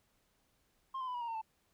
sine tone with pitch steps, 1061 / 1029 / 998 / 967.9 / 938.7 / 910.4 / 883 Hz, C6 / C6 / B5 / B5 / A#5 / A#5 / A5, +24 / -29 / +18 / -35 / +12 / -41 / +6 cents, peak -34 dBFS, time 0.94-1.416 s, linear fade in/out 10 ms, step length 68 ms, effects tanh soft clip ceiling -36 dBFS + pink hiss -75 dBFS RMS until 1.73 s

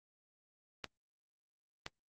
clicks, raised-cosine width 0.2 ms, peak -21 dBFS, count 2, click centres 0.843 / 1.864 s, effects Opus 24 kbps

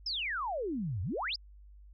sine exponential two-way sweep, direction down then up, 5420 to 83.1 to 5420 Hz, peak -32 dBFS, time 0.06-1.36 s, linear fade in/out 5 ms, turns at 1.02 s, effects added 50 Hz sine -51 dBFS peak until 1.93 s

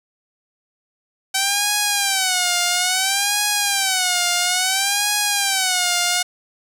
5% pulse tone with vibrato, 765 Hz, G5, 42 cents flat, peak -5 dBFS, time 1.34-6.23 s, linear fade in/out 10 ms, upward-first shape sine, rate 0.59 Hz, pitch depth 140 cents each way, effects none

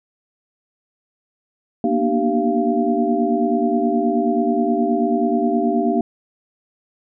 sine tone cluster, 232.9 / 242.3 / 298.9 / 386.6 / 692 Hz, A#3 / B3 / D4 / G4 / F5, -1 / -33 / +31 / -24 / -16 cents, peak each -22 dBFS, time 1.84-6.01 s, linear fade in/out 2 ms, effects none

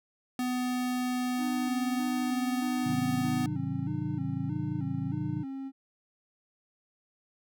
square tone, 250.1 Hz, B3, 22 cents sharp, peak -29 dBFS, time 0.39-3.46 s, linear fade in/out 2 ms
triangle tone with vibrato, 285.4 Hz, D4, 49 cents flat, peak -33 dBFS, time 1.37-5.72 s, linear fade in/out 50 ms, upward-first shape square, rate 1.6 Hz, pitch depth 100 cents each way
sine chord, Ab dominant seventh, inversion none, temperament just, 103.83 / 129.78 / 155.74 / 186.89 Hz, Ab2 / C3 / Eb3 / Gb3, 0 / -14 / +2 / +18 cents, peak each -39 / -35 / -35 / -38 dBFS, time 2.83-5.45 s, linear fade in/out 50 ms
effects none

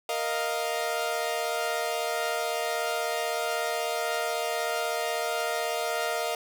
sawtooth chord, Bb suspended fourth, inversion none, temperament equal, 466.2 / 622.3 / 698.5 Hz, Bb4 / Eb5 / F5, 0 / 0 / 0 cents, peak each -29 / -28 / -27 dBFS, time 0.09-6.35 s, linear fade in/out 2 ms, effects none

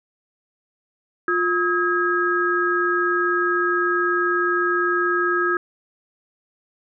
sine tone cluster, 352.4 / 1275 / 1636 Hz, F4 / D#6 / G#6, +16 / +42 / -26 cents, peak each -22 dBFS, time 1.28-5.57 s, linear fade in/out 2 ms, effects none

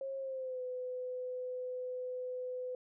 sine tone with pitch glide, 540 to 503.8 Hz, C#5 to B4, -45 to +34 cents, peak -37 dBFS, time 0.01-2.75 s, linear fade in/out 2 ms, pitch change -121 cents, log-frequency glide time 0.18-0.62 s, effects none

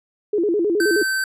sine tone with vibrato, 376.3 Hz, F#4, 29 cents sharp, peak -16 dBFS, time 0.33-1.03 s, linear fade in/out 5 ms, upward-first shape square, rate 9.5 Hz, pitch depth 180 cents each way
square tone, 1546 Hz, G6, 24 cents flat, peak -20 dBFS, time 0.8-1.24 s, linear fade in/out 2 ms
effects resampled to 32000 Hz

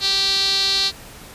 sawtooth tone with band-pass filter, 390.7 Hz, G4, 6 cents flat, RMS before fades -19 dBFS, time 0-0.92 s, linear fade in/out 50 ms, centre 4200 Hz, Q 7.5, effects pink hiss -40 dBFS RMS until 1.34 s + resampled to 32000 Hz

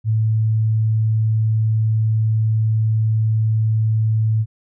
sine tone, 110 Hz, A2, in tune, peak -14 dBFS, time 0.04-4.46 s, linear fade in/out 50 ms, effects none

